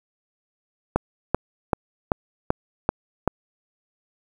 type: click train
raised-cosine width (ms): 1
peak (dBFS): -4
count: 7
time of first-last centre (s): 0.96-3.277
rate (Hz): 2.59
effects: 7-bit